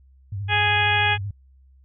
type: tone with vibrato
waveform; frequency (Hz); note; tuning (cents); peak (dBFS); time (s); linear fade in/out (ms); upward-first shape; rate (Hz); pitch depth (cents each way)
sine; 99.5; G2; +26; -26; 0.32-1.31; 5; sine; 13; 86
type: harmonic tone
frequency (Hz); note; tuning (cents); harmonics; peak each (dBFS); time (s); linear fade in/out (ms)
415.3; G#4; 0; 1 / 2 / 3 / 4 / 5 / 6 / 7 / 8; -34 / -23 / -35 / -23 / -28 / -23 / -30 / -27; 0.48-1.18; 50
effects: added 66 Hz sine -50 dBFS peak until 1.84 s